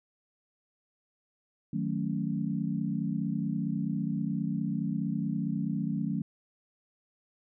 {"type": "chord", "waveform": "sine", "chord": "D# half-diminished seventh", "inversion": "none", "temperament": "equal", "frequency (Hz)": [155.56, 185, 220, 277.2], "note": ["D#3", "F#3", "A3", "C#4"], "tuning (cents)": [0, 0, 0, 0], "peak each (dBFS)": [-34, -33, -33, -36], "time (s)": [1.73, 6.22], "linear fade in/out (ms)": 5, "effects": []}